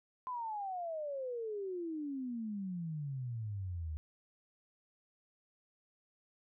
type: exponential sweep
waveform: sine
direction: down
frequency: 1029 to 75 Hz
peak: -37 dBFS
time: 0.27-3.97 s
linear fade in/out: 0 ms
effects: none